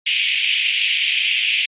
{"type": "band-pass noise", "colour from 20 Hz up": "white", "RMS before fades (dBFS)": -19, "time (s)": [0.06, 1.66], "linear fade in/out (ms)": 10, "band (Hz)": [2300, 3200], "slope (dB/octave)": 48, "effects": ["resampled to 8000 Hz"]}